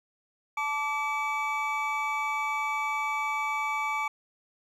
triangle tone cluster, 873 / 1164 / 2287 Hz, A5 / D6 / D7, -14 / -16 / -47 cents, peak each -30 dBFS, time 0.57-4.08 s, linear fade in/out 5 ms, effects none

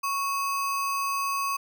sine tone with sample-and-hold, 1108.7 Hz, C#6, in tune, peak -25 dBFS, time 0.03-1.57 s, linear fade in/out 10 ms, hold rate 3675 Hz, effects none

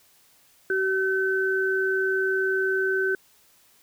sine tone pair together, 381.7 / 1526.8 Hz, G4 / G6, -46 / -46 cents, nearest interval 2 octaves, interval 2400 cents, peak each -24 dBFS, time 0.7-3.15 s, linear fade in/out 2 ms, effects white hiss -59 dBFS RMS until 3.82 s

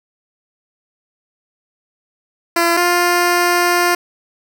10% pulse tone pair in turn, 340 / 351.4 Hz, F4 / F4, -46 / +11 cents, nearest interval minor second, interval 57 cents, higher second, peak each -4 dBFS, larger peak neither, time 2.56-2.77 / 2.77-3.95 s, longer second, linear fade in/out 5 ms, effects none

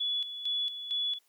sine tone with tremolo, 3414 Hz, G#7, 47 cents sharp, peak -28 dBFS, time 0-1.19 s, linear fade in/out 10 ms, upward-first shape square, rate 2.2 Hz, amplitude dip 65%, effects white hiss -70 dBFS RMS until 1.28 s + high-pass 300 Hz 12 dB/octave

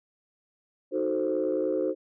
sine chord, D# diminished seventh, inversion none, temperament equal, 311.1 / 370 / 440 / 523.3 Hz, D#4 / F#4 / A4 / C5, 0 / 0 / 0 / 0 cents, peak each -30 / -29 / -31 / -28 dBFS, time 0.91-1.95 s, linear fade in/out 50 ms, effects tanh soft clip ceiling -17 dBFS

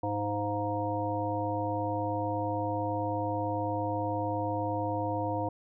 harmonic tone with a mistuned harmonic, 103.83 Hz, G#2, in tune, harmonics 1 / 3 / 5 / 7 / 9, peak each -35 / -35 / -35 / -35 / -35 dBFS, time 0.03-5.49 s, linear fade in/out 5 ms, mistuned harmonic 7, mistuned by -44 cents, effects none

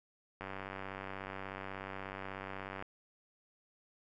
click train, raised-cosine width 0.5 ms, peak -27 dBFS, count 234, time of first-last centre 0.41-2.825 s, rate 96.5 Hz, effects none

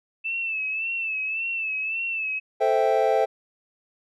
sine tone with vibrato, 2637 Hz, E7, in tune, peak -25 dBFS, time 0.24-2.4 s, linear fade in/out 20 ms, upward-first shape sine, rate 1.8 Hz, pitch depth 60 cents each way
triangle chord, A minor seventh, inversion none, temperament equal, 440 / 523.3 / 659.3 / 784 Hz, A4 / C5 / E5 / G5, 0 / 0 / 0 / 0 cents, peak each -22 dBFS, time 2.6-3.26 s, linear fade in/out 20 ms
effects none

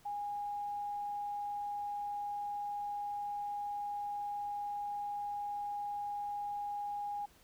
sine tone, 820 Hz, G#5, 22 cents flat, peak -36 dBFS, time 0.05-7.26 s, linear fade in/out 10 ms, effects pink hiss -64 dBFS RMS until 7.43 s

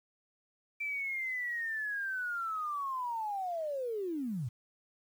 sine linear sweep, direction down, 2346 to 106.5 Hz, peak -33 dBFS, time 0.8-4.49 s, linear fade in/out 10 ms, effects 10-bit

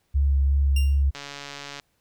sine tone with vibrato, 69.3 Hz, C#2, in tune, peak -17 dBFS, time 0.14-1.11 s, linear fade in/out 20 ms, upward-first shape sine, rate 2.8 Hz, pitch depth 18 cents each way
sawtooth tone with exponential decay, 2785 Hz, F7, 5 cents flat, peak -25 dBFS, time 0.76-1.03 s, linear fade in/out 5 ms, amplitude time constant 58 ms
click train, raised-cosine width 0.2 ms, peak -19 dBFS, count 93, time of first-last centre 1.15-1.798 s, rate 142 Hz
effects pink hiss -70 dBFS RMS until 2 s

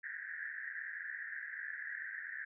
pink band-pass noise, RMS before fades -44 dBFS, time 0.03-2.45 s, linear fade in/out 10 ms, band 1600 to 1900 Hz, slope 96 dB/octave, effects none

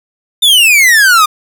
45% pulse exponential sweep, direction down, 3629 to 1200 Hz, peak -4 dBFS, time 0.42-1.26 s, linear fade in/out 10 ms, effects none

